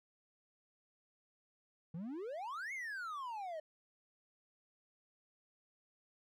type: exponential two-way sweep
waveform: triangle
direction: up then down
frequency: 154.3 to 2217 to 605 Hz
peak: -39 dBFS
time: 1.94-3.6 s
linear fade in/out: 5 ms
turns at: 2.73 s
effects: none